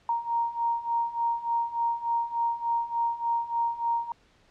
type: beating tone pair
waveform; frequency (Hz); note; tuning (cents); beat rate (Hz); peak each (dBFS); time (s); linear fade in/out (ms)
sine; 931 / 934.4; A#5 / A#5; -2 / +4; 3.4; -30 / -27; 0.09-4.12; 2
effects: pink hiss -62 dBFS RMS until 4.5 s + low-pass 5000 Hz 12 dB/octave